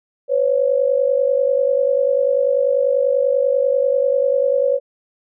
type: tone pair together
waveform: sine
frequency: 504.2 / 554.4 Hz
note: B4 / C#5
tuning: +36 / 0 cents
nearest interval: major second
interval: 164 cents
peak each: -17 / -16 dBFS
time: 0.28-4.8 s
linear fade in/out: 50 ms
effects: none